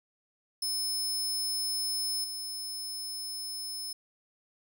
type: tone with level steps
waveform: sawtooth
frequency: 5220 Hz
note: E8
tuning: 18 cents flat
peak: -27 / -33 dBFS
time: 0.62-3.93 s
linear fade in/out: 5 ms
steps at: 2.24 s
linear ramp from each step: 2 ms
effects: none